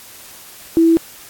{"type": "tone", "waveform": "sine", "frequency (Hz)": 329.6, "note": "E4", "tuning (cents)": 0, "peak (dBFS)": -8, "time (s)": [0.77, 0.97], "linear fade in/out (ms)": 0, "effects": ["white hiss -39 dBFS RMS until 1.29 s", "AAC 64 kbps"]}